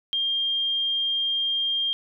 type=tone; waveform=sine; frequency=3205 Hz; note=G7; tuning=38 cents sharp; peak=-22 dBFS; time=0.13-1.93 s; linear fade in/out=0 ms; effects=none